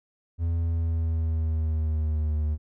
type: tone with pitch glide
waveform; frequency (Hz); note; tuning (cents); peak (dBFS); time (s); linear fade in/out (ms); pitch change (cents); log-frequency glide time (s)
triangle; 83.7 to 75.87; E2 to D#2; +27 to -43; -21; 0.38-2.58; 50; -170; 0.57-2.44
effects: none